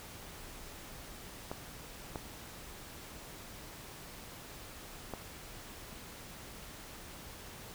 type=clicks; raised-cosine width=1 ms; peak=-24 dBFS; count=3; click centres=1.515 / 2.158 / 5.137 s; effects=pink hiss -49 dBFS RMS until 7.74 s